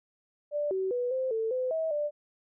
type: tone with pitch steps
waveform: sine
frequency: 588 / 379.6 / 490.7 / 520 / 446 / 510 / 643 / 591 Hz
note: D5 / F#4 / B4 / C5 / A4 / C5 / E5 / D5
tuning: +2 / +44 / -11 / -11 / +23 / -44 / -43 / +11 cents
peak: -27 dBFS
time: 0.51-2.11 s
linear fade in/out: 50 ms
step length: 200 ms
effects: none